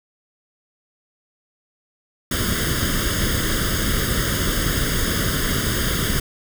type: noise with comb filter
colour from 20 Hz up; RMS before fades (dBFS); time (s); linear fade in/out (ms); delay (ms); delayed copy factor
pink; -21; 2.31-6.2; 5; 0.6; +0.9
effects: none